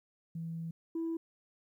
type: tone pair in turn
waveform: sine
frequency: 164.81 / 329.2 Hz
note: E3 / E4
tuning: 0 / -2 cents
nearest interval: octave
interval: 1198 cents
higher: second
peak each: -36 / -31 dBFS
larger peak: second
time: 0.35-0.71 / 0.95-1.17 s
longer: first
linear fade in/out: 5 ms
effects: tanh soft clip ceiling -30 dBFS + 12-bit